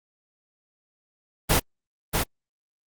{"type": "noise with echo", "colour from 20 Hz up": "pink", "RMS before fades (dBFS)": -19, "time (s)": [1.49, 1.6], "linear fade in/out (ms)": 20, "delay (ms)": 640, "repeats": 1, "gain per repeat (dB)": -4, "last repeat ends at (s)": 2.24, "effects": ["Opus 24 kbps"]}